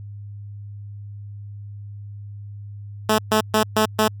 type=tone bursts; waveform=10% pulse; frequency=216.3 Hz; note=A3; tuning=29 cents flat; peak=-7 dBFS; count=5; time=3.09-4.08 s; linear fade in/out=5 ms; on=94 ms; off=130 ms; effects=added 102 Hz sine -33 dBFS peak until 4.2 s